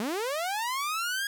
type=linear sweep; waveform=sawtooth; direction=up; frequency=197.6 to 1657 Hz; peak=-25 dBFS; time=0-1.27 s; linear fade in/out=2 ms; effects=none